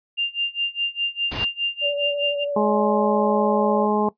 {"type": "tone with tremolo", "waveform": "sine", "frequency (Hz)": 2794, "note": "F7", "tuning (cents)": 0, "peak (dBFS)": -18, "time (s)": [0.17, 2.45], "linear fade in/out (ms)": 20, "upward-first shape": "sine", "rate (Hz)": 4.9, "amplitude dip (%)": 95}
{"type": "noise", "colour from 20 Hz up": "pink", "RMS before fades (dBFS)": -29, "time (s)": [1.31, 1.45], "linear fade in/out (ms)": 10}
{"type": "tone with vibrato", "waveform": "sine", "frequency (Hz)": 575, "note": "D5", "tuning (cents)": -37, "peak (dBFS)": -22, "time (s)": [1.81, 3.88], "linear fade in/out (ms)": 50, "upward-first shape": "square", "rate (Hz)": 12, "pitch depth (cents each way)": 13}
{"type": "harmonic tone", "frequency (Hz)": 210.5, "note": "G#3", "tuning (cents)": 24, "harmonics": [1, 2, 3, 4, 5], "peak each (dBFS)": [-22, -22, -29, -24, -27], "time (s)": [2.56, 4.09], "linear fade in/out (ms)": 5}
{"effects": ["noise-tail reverb RT60 0.1 s tail -18 dB re dry", "resampled to 11025 Hz"]}